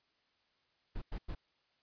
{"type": "noise bursts", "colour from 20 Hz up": "brown", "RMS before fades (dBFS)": -39, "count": 3, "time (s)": [0.95, 1.351], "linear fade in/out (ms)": 10, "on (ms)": 69, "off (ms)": 97, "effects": ["white hiss -75 dBFS RMS until 1.82 s", "resampled to 11025 Hz"]}